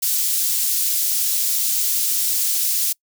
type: high-pass noise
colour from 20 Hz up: white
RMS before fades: -20 dBFS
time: 0.02-2.93 s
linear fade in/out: 10 ms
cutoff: 4900 Hz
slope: 12 dB/octave
effects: noise-tail reverb RT60 0.1 s tail -26 dB re dry